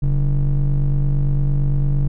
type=ring-modulated tone; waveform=triangle; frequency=81.5 Hz; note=E2; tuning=19 cents flat; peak=-9 dBFS; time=0.02-2.08 s; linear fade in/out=10 ms; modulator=57.1 Hz; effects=none

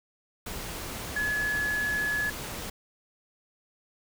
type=tone in noise; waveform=sine; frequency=1700 Hz; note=G#6; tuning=40 cents sharp; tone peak=-26 dBFS; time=1.16-2.3 s; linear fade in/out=5 ms; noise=pink; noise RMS=-37 dBFS; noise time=0.46-2.7 s; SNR=+8 dB; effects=none

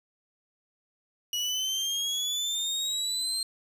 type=exponential sweep; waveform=30% pulse; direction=up; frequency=2903 to 4186 Hz; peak=-25 dBFS; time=1.33-3.43 s; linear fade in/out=2 ms; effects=resampled to 32000 Hz + 9-bit

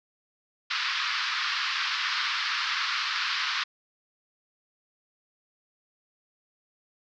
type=band-pass noise; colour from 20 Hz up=pink; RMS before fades=-29 dBFS; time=0.7-3.64 s; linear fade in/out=10 ms; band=1100 to 5100 Hz; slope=48 dB/octave; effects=none

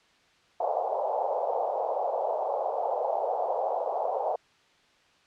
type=band-pass noise; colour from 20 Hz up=white; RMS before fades=-29 dBFS; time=0.6-4.36 s; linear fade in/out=5 ms; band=490 to 840 Hz; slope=48 dB/octave; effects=white hiss -62 dBFS RMS until 5.26 s + low-pass 4000 Hz 12 dB/octave

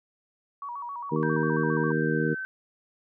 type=tone with vibrato; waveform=sine; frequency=1038 Hz; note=C6; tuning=14 cents flat; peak=-33 dBFS; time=0.62-1.92 s; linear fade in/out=2 ms; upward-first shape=square; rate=7.4 Hz; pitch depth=140 cents each way
type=harmonic tone; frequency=77.9 Hz; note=D#2; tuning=3 cents sharp; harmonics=2 / 3 / 4 / 5 / 6; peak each=-28 / -30 / -30 / -31 / -30 dBFS; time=1.11-2.35 s; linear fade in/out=20 ms
type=tone with pitch glide; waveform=sine; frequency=1568 to 1536.6 Hz; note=G6 to G6; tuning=0 to -35 cents; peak=-31 dBFS; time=1.23-2.45 s; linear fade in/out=0 ms; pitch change=-35 cents; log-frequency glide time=2.02-2.32 s
effects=none

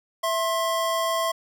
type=tone pair together; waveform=square; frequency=659.8 / 1064 Hz; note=E5 / C6; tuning=+1 / +29 cents; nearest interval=minor sixth; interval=828 cents; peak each=-26 / -26 dBFS; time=0.23-1.32 s; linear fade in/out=10 ms; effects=none

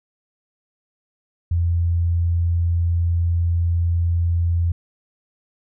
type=tone; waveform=sine; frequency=85.3 Hz; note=F2; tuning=40 cents flat; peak=-16 dBFS; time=1.51-4.72 s; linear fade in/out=5 ms; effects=none

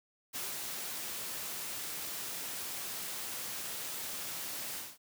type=noise with ADSR envelope; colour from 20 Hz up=white; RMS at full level=-38 dBFS; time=0.33-4.98 s; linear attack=27 ms; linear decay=210 ms; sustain=-2 dB; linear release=220 ms; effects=high-pass 100 Hz 12 dB/octave

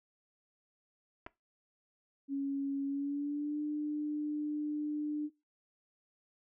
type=clicks; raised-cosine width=0.5 ms; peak=-30 dBFS; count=2; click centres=1.264 / 1.267 s
type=tone with pitch glide; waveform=sine; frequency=277.2 to 298.8 Hz; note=C#4 to D4; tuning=0 to +30 cents; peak=-32 dBFS; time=2.28-5.3 s; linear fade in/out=50 ms; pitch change=+130 cents; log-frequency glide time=2.86-3.6 s
effects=noise-tail reverb RT60 0.2 s tail -19 dB re dry

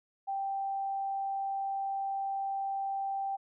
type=tone; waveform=sine; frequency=784 Hz; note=G5; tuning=in tune; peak=-31 dBFS; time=0.27-3.37 s; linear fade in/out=20 ms; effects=none

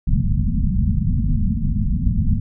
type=low-pass noise; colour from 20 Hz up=pink; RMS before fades=-18 dBFS; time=0.07-2.4 s; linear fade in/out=5 ms; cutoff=240 Hz; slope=96 dB/octave; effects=none

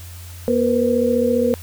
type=tone cluster; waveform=sine; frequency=240 / 470.1 / 505 Hz; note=B3 / A#4 / B4; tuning=-49 / +15 / +39 cents; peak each=-19 dBFS; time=0.48-1.54 s; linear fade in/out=0 ms; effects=added 87 Hz sine -34 dBFS peak until 1.62 s + white hiss -42 dBFS RMS until 1.62 s

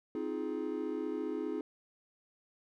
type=chord; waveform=triangle; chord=F minor seventh; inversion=second; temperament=just; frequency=261.9 / 314.3 / 349.2 / 419.1 Hz; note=C4 / Eb4 / F4 / Ab4; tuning=+2 / +18 / 0 / +16 cents; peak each=-39 / -36 / -39 / -37 dBFS; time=0.15-1.61 s; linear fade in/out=2 ms; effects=none

